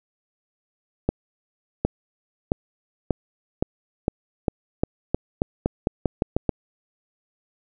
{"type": "accelerating click train", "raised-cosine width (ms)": 2, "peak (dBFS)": -6, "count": 16, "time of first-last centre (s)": [1.09, 6.492], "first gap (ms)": 760, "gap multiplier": 0.88, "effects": []}